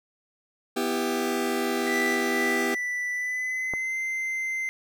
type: chord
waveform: sawtooth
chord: E minor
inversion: second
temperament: just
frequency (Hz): 247.2 / 329.6 / 395.6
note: B3 / E4 / G4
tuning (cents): +2 / 0 / +16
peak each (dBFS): -25 / -27 / -24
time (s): 0.76-2.75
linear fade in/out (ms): 10
type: tone with pitch glide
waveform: triangle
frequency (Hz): 1975.5 to 2076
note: B6 to C7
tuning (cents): 0 to -14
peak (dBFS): -25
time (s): 1.87-4.69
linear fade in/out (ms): 0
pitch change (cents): +86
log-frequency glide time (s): 3.12-3.97
type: click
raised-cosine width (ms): 1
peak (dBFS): -19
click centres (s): 3.737
effects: none